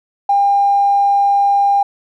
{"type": "tone with tanh clipping", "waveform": "triangle", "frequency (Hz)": 802, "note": "G5", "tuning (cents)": 39, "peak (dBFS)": -9, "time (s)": [0.29, 1.83], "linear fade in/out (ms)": 5, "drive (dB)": 2, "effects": []}